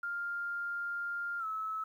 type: tone with pitch glide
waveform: sine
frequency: 1400 to 1298.7 Hz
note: F6 to E6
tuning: +4 to -26 cents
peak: -34 dBFS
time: 0.03-1.84 s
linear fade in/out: 5 ms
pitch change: -130 cents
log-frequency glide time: 1.39-1.45 s
effects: 11-bit